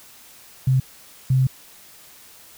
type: tone bursts at uneven times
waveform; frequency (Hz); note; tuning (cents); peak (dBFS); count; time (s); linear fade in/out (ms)
sine; 130.81; C3; 0; -14; 2; 0.67-0.8 / 1.3-1.47; 5
effects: white hiss -47 dBFS RMS until 2.57 s